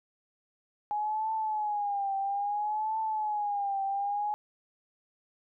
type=tone with vibrato; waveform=sine; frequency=830.6 Hz; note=G#5; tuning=in tune; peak=-28 dBFS; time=0.91-4.34 s; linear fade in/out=0 ms; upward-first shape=triangle; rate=0.6 Hz; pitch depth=110 cents each way; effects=none